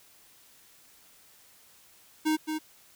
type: tone with echo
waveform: square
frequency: 311.1 Hz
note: D#4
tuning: in tune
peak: -24 dBFS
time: 2.25-2.37 s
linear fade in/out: 20 ms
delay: 220 ms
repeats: 1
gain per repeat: -6 dB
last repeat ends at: 2.59 s
effects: white hiss -58 dBFS RMS until 2.95 s